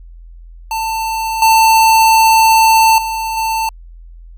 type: tone with level steps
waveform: square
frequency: 892 Hz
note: A5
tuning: 23 cents sharp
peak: -17 / -7 / -18 / -15 dBFS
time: 0.71-3.69 s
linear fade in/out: 2 ms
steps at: 1.42 / 2.98 / 3.37 s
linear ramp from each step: 2 ms
effects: added 42 Hz sine -33 dBFS peak until 4.37 s